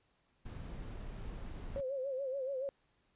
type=noise; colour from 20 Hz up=brown; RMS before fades=-44 dBFS; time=0.45-1.81 s; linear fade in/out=10 ms
type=tone with vibrato; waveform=sine; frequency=535 Hz; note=C5; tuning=38 cents sharp; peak=-35 dBFS; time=1.76-2.69 s; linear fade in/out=0 ms; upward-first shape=sine; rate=7 Hz; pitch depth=87 cents each way
effects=pink hiss -75 dBFS RMS until 3.15 s + resampled to 8000 Hz